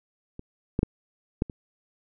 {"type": "clicks", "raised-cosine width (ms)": 3, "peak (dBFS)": [-25, -11, -8, -10, -24], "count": 5, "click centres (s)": [0.394, 0.791, 0.831, 1.421, 1.498], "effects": []}